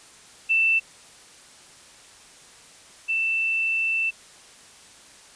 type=tone pair in turn; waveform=sine; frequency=2666 / 2666 Hz; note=E7 / E7; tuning=+19 / +19 cents; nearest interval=unison; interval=0 cents; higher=neither; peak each=-17 / -21 dBFS; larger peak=first; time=0.49-0.8 / 3.08-4.11 s; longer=second; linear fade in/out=20 ms; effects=white hiss -49 dBFS RMS until 5.35 s + resampled to 22050 Hz